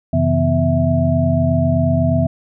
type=tone cluster; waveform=sine; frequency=90.5 / 133.8 / 161.9 / 248.3 / 656 Hz; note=F#2 / C3 / E3 / B3 / E5; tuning=-38 / +39 / -31 / +9 / -9 cents; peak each=-19 dBFS; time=0.13-2.27 s; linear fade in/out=5 ms; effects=none